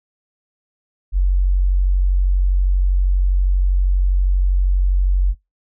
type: tone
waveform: sine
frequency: 46.25 Hz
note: F#1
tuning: in tune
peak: -12 dBFS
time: 1.12-5.35 s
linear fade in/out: 50 ms
effects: noise-tail reverb RT60 0.2 s tail -25 dB re dry